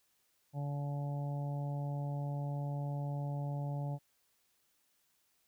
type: harmonic tone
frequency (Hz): 143.2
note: D3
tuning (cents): -43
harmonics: 1 / 2 / 3 / 4 / 5 / 6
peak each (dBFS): -35 / -49 / -56 / -48 / -50 / -51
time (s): 0.53-3.99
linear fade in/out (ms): 50
effects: white hiss -75 dBFS RMS until 5.47 s